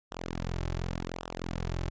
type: tone with flanger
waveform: sawtooth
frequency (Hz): 43.21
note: F1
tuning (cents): -18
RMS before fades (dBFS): -35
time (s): 0.11-1.9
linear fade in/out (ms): 10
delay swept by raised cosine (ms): 0.44 to 4.24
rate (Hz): 0.88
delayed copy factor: -0.9
effects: resampled to 16000 Hz